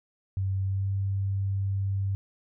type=tone with pitch glide; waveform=sine; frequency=96.2 to 97.88 Hz; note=G2 to G2; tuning=-32 to -2 cents; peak=-25 dBFS; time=0.37-2.15 s; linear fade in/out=0 ms; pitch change=+30 cents; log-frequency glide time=0.64-0.88 s; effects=none